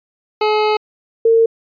25% pulse / sine tone pair in turn, 426.5 / 454.9 Hz, G#4 / A#4, +46 / -42 cents, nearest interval minor second, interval 112 cents, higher second, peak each -9 / -8 dBFS, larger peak second, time 0.41-0.77 / 1.25-1.46 s, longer first, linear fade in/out 5 ms, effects resampled to 11025 Hz

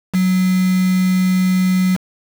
sine tone with quantisation, 185 Hz, F#3, in tune, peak -12 dBFS, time 0.13-1.97 s, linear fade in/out 20 ms, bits 4, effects none

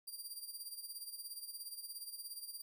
10% pulse tone with tremolo, 4753 Hz, D8, 20 cents sharp, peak -36 dBFS, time 0.07-2.62 s, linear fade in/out 10 ms, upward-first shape sine, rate 17 Hz, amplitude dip 70%, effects none

